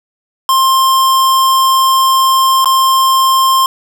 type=tone with dropouts; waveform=square; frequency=1057 Hz; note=C6; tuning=17 cents sharp; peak=-8 dBFS; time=0.49-3.66 s; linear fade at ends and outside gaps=1 ms; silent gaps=2.645-2.657 s; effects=none